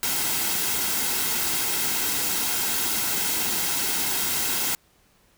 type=noise with comb filter; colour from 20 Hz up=white; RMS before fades=-25 dBFS; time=0.03-4.75 s; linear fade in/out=0 ms; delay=1.7 ms; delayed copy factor=-0.5; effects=pink hiss -61 dBFS RMS until 5.37 s